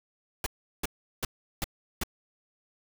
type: noise bursts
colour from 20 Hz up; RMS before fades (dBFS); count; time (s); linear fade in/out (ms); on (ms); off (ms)
pink; -30; 5; 0.44-2.035; 2; 23; 370
effects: none